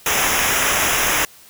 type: noise with comb filter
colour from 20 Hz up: pink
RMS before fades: -18 dBFS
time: 0.06-1.25 s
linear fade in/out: 2 ms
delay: 0.23 ms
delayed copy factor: -0.8
effects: white hiss -46 dBFS RMS until 1.49 s